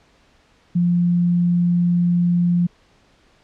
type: tone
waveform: sine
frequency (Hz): 174.61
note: F3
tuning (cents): 0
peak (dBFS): -14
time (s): 0.75-2.67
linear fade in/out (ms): 10
effects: pink hiss -56 dBFS RMS until 3.43 s + low-pass 5000 Hz 12 dB/octave